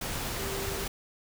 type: tone in noise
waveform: sine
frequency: 392 Hz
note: G4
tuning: in tune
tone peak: -37 dBFS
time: 0.39-0.84 s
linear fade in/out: 5 ms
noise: pink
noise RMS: -34 dBFS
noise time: 0.01-0.88 s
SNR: -6 dB
effects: none